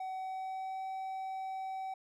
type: tone with pitch glide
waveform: triangle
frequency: 755 to 763.8 Hz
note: F#5 to G5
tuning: +35 to -45 cents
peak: -35 dBFS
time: 0-1.94 s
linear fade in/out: 5 ms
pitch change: +20 cents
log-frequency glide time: 0.13-0.85 s
effects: none